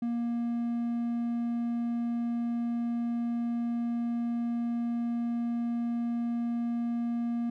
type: tone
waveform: triangle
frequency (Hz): 235.8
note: A#3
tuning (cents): +20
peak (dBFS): -26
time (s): 0.02-7.5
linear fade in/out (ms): 5
effects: none